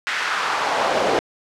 brown noise with high-pass filter sweep, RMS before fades -21 dBFS, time 0.07-1.19 s, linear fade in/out 0 ms, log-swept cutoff 1800 to 480 Hz, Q 1.8, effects low-pass 6000 Hz 12 dB/octave

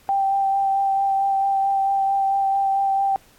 sine tone with vibrato, 784 Hz, G5, in tune, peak -17 dBFS, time 0.09-3.16 s, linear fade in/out 0 ms, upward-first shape sine, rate 4.5 Hz, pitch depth 13 cents each way, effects pink hiss -54 dBFS RMS until 3.38 s + AAC 64 kbps

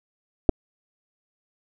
clicks, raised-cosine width 2 ms, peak -3 dBFS, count 2, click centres 0.491 / 0.494 s, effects none

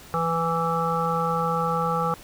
harmonic tone with a mistuned harmonic, 165.4 Hz, E3, 6 cents sharp, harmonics 1 / 3 / 5 / 7 / 8, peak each -28 / -28 / -28 / -28 / -28 dBFS, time 0.14-2.14 s, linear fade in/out 0 ms, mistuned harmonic 1, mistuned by +22 cents, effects pink hiss -46 dBFS RMS until 2.23 s

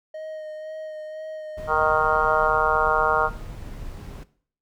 triangle tone with vibrato, 622.3 Hz, D#5, in tune, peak -30 dBFS, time 0.14-2.48 s, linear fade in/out 5 ms, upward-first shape sine, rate 2 Hz, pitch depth 16 cents each way
brown noise, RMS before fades -36 dBFS, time 1.57-4.24 s, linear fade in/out 10 ms
harmonic tone, 155.56 Hz, D#3, in tune, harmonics 3 / 4 / 5 / 6 / 7 / 8 / 9, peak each -26 / -26 / -26 / -26 / -26 / -26 / -26 dBFS, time 1.67-3.3 s, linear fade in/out 50 ms
effects noise-tail reverb RT60 0.5 s tail -17 dB re dry

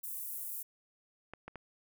pink high-pass noise, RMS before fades -41 dBFS, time 0.03-0.63 s, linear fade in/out 10 ms, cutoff 11000 Hz, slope 24 dB/octave
clicks, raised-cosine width 0.5 ms, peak -29 dBFS, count 3, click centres 1.336 / 1.48 / 1.557 s
effects none

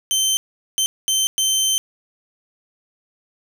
20% pulse tone bursts at uneven times, 3100 Hz, G7, 20 cents flat, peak -11 dBFS, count 4, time 0.11-0.37 / 0.78-0.86 / 1.08-1.27 / 1.38-1.78 s, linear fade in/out 0 ms, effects none

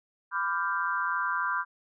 sine chord, G dominant seventh, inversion first, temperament equal with one note detuned, 999.8 / 1174.7 / 1396.9 / 1568 Hz, B5 / D6 / F6 / G6, +21 / 0 / 0 / 0 cents, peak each -32 dBFS, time 0.31-1.65 s, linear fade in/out 50 ms, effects none

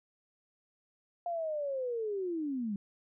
sine linear sweep, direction down, 703 to 192.8 Hz, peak -32 dBFS, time 1.26-2.76 s, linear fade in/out 2 ms, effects none

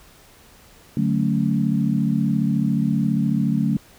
sine chord, D major seventh, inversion none, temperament equal with one note detuned, 146.83 / 185.53 / 220 / 277.2 Hz, D3 / F#3 / A3 / C#4, 0 / +5 / 0 / 0 cents, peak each -23 / -23 / -21 / -26 dBFS, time 0.97-3.77 s, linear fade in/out 2 ms, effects pink hiss -50 dBFS RMS until 3.98 s

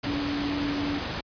sine tone in noise, 287.4 Hz, D4, 37 cents flat, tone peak -27 dBFS, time 0.06-0.99 s, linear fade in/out 10 ms, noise pink, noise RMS -31 dBFS, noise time 0.03-1.21 s, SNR +1 dB, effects high-pass 60 Hz 12 dB/octave + resampled to 11025 Hz

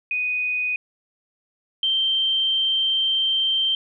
sine tone pair in turn, 2489 / 3136 Hz, D#7 / G7, 0 / 0 cents, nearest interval major third, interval 400 cents, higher second, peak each -21 / -18 dBFS, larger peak second, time 0.11-0.76 / 1.83-3.75 s, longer second, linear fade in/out 2 ms, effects none

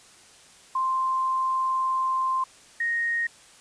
sine tone pair in turn, 1046.5 / 1864.7 Hz, C6 / A#6, 0 / 0 cents, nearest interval minor seventh, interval 1000 cents, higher second, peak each -22 / -23 dBFS, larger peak first, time 0.75-2.44 / 2.8-3.27 s, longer first, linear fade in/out 5 ms, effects white hiss -52 dBFS RMS until 3.6 s + resampled to 22050 Hz

